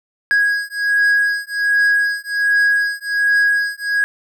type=beating tone pair; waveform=triangle; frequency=1651 / 1652.3 Hz; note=G#6 / G#6; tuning=-11 / -9 cents; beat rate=1.3 Hz; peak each=-15 dBFS; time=0.31-4.04 s; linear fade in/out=0 ms; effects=none